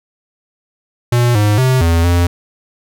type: tone with pitch steps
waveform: square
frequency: 120.7 / 104.5 / 129.5 / 83.7 / 86.9 Hz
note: B2 / G#2 / C3 / E2 / F2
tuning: -39 / +11 / -17 / +27 / -8 cents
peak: -10 dBFS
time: 1.12-2.27 s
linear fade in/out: 5 ms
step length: 230 ms
effects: none